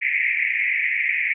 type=band-pass noise; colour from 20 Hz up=white; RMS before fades=-22 dBFS; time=0.01-1.34 s; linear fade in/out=20 ms; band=1900 to 2400 Hz; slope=96 dB/octave; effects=none